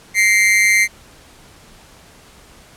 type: tone with amplitude modulation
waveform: 45% pulse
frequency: 2093 Hz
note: C7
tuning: in tune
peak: -7 dBFS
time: 0.14-0.88 s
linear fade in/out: 50 ms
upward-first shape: sine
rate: 204 Hz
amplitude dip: 80%
effects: pink hiss -45 dBFS RMS until 2.76 s + low-pass 11000 Hz 12 dB/octave